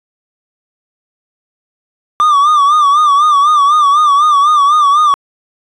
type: tone with vibrato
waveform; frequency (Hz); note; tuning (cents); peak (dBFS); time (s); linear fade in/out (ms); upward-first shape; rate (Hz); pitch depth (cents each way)
triangle; 1174.7; D6; 0; -4; 2.2-5.14; 0; sine; 4; 88
effects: resampled to 24000 Hz